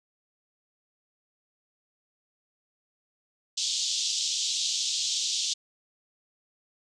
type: band-pass noise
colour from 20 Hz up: pink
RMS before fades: -29 dBFS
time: 3.57-5.54 s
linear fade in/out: 10 ms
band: 3200 to 7400 Hz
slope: 48 dB/octave
effects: none